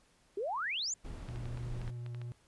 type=exponential sweep; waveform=sine; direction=up; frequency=372.3 to 7450 Hz; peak=-33 dBFS; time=0.37-0.94 s; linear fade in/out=5 ms
type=noise; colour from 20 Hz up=brown; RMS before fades=-43 dBFS; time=1.04-1.91 s; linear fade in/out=10 ms
type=tone with vibrato; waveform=triangle; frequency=120.3 Hz; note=B2; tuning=45 cents flat; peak=-37 dBFS; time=1.28-2.32 s; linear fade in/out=0 ms; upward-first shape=sine; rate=8 Hz; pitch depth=12 cents each way
type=clicks; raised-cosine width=0.3 ms; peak=-35 dBFS; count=9; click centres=1.288 / 1.359 / 1.456 / 1.574 / 1.816 / 1.878 / 2.063 / 2.147 / 2.216 s
effects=pink hiss -68 dBFS RMS until 2.47 s + resampled to 24000 Hz